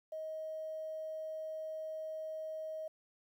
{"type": "tone", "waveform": "sine", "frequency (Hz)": 630, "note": "D#5", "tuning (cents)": 21, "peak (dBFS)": -39, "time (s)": [0.12, 2.88], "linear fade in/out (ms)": 5, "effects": ["11-bit"]}